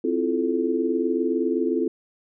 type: chord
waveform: sine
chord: F major seventh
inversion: second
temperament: equal with one note detuned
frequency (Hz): 261.6 / 329.6 / 349.2 / 434.9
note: C4 / E4 / F4 / A4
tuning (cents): 0 / 0 / 0 / -20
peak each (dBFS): -26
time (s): 0.04-1.88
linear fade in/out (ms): 5
effects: none